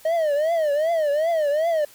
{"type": "tone with vibrato", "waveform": "triangle", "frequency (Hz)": 622.3, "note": "D#5", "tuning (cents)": 0, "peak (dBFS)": -16, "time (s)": [0.05, 1.85], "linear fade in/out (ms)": 5, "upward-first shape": "triangle", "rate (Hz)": 2.6, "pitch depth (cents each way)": 180, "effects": ["white hiss -49 dBFS RMS until 1.94 s", "MP3 96 kbps"]}